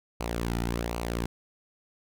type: tone with flanger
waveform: sawtooth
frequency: 58.27 Hz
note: A#1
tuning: in tune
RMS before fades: -31 dBFS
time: 0.2-1.26 s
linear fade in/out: 5 ms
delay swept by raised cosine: 0.56 to 1.86 ms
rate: 1.3 Hz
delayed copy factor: -0.6
effects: none